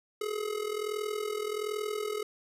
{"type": "tone with amplitude modulation", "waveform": "square", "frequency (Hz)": 423.3, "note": "G#4", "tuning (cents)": 33, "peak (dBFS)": -29, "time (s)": [0.21, 2.23], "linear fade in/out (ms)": 5, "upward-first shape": "sine", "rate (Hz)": 41.3, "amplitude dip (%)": 75, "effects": ["resampled to 32000 Hz"]}